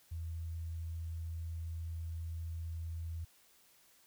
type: tone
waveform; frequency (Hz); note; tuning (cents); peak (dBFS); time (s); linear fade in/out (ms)
sine; 82.41; E2; 0; -38; 0.11-3.25; 10
effects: white hiss -66 dBFS RMS until 4.06 s